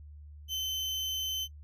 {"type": "tone", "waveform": "35% pulse", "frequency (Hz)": 3067, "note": "G7", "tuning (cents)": -38, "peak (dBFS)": -30, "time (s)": [0.48, 1.48], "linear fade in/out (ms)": 50, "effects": ["noise-tail reverb RT60 0.1 s tail -21 dB re dry", "added 74 Hz sine -46 dBFS peak until 1.63 s"]}